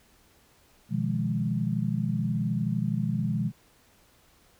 sine chord, F half-diminished seventh, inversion second, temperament equal, 123.47 / 155.56 / 174.61 / 207.7 Hz, Cb3 / Eb3 / F3 / Ab3, 0 / 0 / 0 / 0 cents, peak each -30 / -31 / -31 / -30 dBFS, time 0.89-3.52 s, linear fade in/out 50 ms, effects pink hiss -61 dBFS RMS until 4.59 s

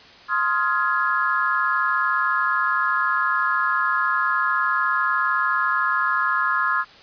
sine chord, F minor seventh, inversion second, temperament just, 1047.7 / 1257.2 / 1396.9 / 1676.3 Hz, C6 / Eb6 / F6 / Ab6, +2 / +18 / 0 / +16 cents, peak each -24 dBFS, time 0.28-6.85 s, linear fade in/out 50 ms, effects white hiss -46 dBFS RMS until 7.02 s + resampled to 11025 Hz

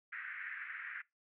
pink band-pass noise, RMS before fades -45 dBFS, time 0.12-1.02 s, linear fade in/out 10 ms, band 1500 to 2100 Hz, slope 48 dB/octave, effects noise-tail reverb RT60 0.2 s tail -21 dB re dry

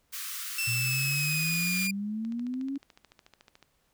white high-pass noise, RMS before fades -37 dBFS, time 0.12-1.88 s, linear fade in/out 20 ms, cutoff 1100 Hz, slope 96 dB/octave
sawtooth tone with pitch glide, 2671 to 2407 Hz, E7 to D7, +22 to +42 cents, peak -25 dBFS, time 0.58-1.91 s, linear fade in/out 5 ms, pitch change -180 cents, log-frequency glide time 0.69-1.77 s
sine exponential sweep, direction up, 116.54 to 280.5 Hz, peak -30 dBFS, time 0.67-2.78 s, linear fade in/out 10 ms
click train, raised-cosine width 0.2 ms, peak -34 dBFS, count 20, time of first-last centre 2.25-3.627 s, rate 13.8 Hz
effects pink hiss -71 dBFS RMS until 3.93 s

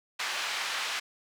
pink band-pass noise, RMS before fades -33 dBFS, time 0.19-1 s, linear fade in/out 10 ms, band 1300 to 4900 Hz, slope 12 dB/octave, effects none

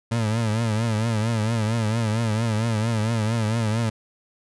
30% pulse tone with vibrato, 111.5 Hz, A2, 23 cents sharp, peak -18 dBFS, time 0.11-3.9 s, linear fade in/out 10 ms, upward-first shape triangle, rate 4.4 Hz, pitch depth 110 cents each way, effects resampled to 24000 Hz

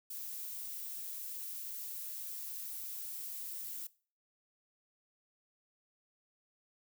violet noise, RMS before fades -43 dBFS, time 0.1-3.87 s, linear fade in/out 5 ms, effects noise-tail reverb RT60 0.4 s tail -20 dB re dry

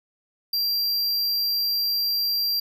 square tone, 4737 Hz, D8, 14 cents sharp, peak -22 dBFS, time 0.53-2.6 s, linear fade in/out 5 ms, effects none

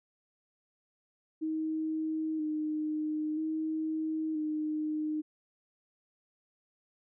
sine tone with vibrato, 311.1 Hz, D#4, in tune, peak -30 dBFS, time 1.41-5.22 s, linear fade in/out 20 ms, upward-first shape square, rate 0.51 Hz, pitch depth 23 cents each way, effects none

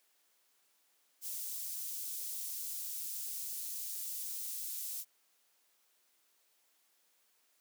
white high-pass noise, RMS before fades -41 dBFS, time 1.21-5.05 s, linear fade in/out 50 ms, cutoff 6400 Hz, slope 12 dB/octave, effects white hiss -73 dBFS RMS until 7.6 s + high-pass 300 Hz 12 dB/octave

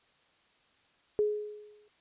sine tone with exponential decay, 420 Hz, G#4, 19 cents sharp, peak -22 dBFS, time 1.19-1.88 s, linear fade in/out 0 ms, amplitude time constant 150 ms, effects white hiss -67 dBFS RMS until 2 s + resampled to 8000 Hz

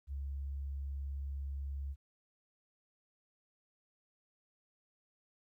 sine tone, 69.3 Hz, C#2, in tune, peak -37 dBFS, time 0.07-1.96 s, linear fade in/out 50 ms, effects 13-bit

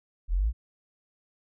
sine exponential sweep, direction up, 38.89 to 61.74 Hz, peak -22 dBFS, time 0.28-0.53 s, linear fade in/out 50 ms, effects none

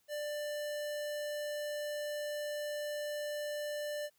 square tone, 592 Hz, D5, 14 cents sharp, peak -37 dBFS, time 0.08-4.1 s, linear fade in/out 50 ms, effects white hiss -74 dBFS RMS until 4.18 s

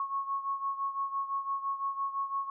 sine beating tone pair, 1098 / 1103.9 Hz, C#6 / C#6, -17 / -8 cents, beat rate 5.9 Hz, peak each -32 / -37 dBFS, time 0-2.5 s, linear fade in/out 2 ms, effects none

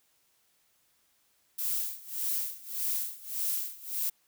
violet noise with tremolo, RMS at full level -30 dBFS, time 1.58-4.1 s, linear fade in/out 10 ms, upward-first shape sine, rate 1.7 Hz, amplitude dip 90%, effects white hiss -70 dBFS RMS until 4.27 s

